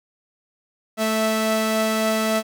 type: tone pair together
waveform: sawtooth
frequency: 220 / 656.4 Hz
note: A3 / E5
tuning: 0 / -8 cents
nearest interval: octave + perfect fifth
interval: 1892 cents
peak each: -18 dBFS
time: 0.97-2.43 s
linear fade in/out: 50 ms
effects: none